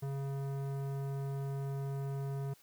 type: tone with tanh clipping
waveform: sine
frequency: 137.9 Hz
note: C#3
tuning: 9 cents flat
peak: -37 dBFS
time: 0.02-2.54 s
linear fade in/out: 10 ms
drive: 16 dB
effects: white hiss -64 dBFS RMS until 2.62 s